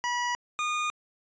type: tone pair in turn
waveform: 25% pulse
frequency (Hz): 971 / 1223.4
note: B5 / D#6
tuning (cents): -30 / -30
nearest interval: major third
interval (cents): 400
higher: second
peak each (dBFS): -23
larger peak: neither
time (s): 0.04-0.35 / 0.59-0.9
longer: neither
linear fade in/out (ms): 0
effects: resampled to 16000 Hz